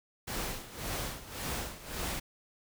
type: noise with tremolo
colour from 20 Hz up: pink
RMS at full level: -35 dBFS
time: 0.27-2.2 s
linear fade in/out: 10 ms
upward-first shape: sine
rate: 1.8 Hz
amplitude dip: 80%
effects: none